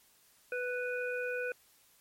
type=harmonic tone; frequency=495 Hz; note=B4; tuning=4 cents sharp; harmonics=1 / 3 / 5; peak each=-35 / -37 / -42 dBFS; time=0.52-1.52 s; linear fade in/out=2 ms; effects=white hiss -65 dBFS RMS until 2 s + MP3 64 kbps